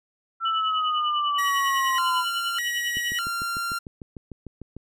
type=exponential sweep; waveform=sine; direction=down; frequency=1347 to 1000 Hz; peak=-22 dBFS; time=0.4-2.25 s; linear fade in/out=50 ms
type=tone with tremolo; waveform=sine; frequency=2960 Hz; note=F#7; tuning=in tune; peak=-25 dBFS; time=0.45-3.24 s; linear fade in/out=5 ms; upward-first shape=triangle; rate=10 Hz; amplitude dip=100%
type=tone with vibrato; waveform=45% pulse; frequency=1625 Hz; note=G#6; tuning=38 cents flat; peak=-26 dBFS; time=1.38-3.79 s; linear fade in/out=10 ms; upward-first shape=square; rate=0.83 Hz; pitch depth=280 cents each way
type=click train; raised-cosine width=3 ms; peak=-25 dBFS; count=13; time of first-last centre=2.97-4.766 s; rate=6.68 Hz
effects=none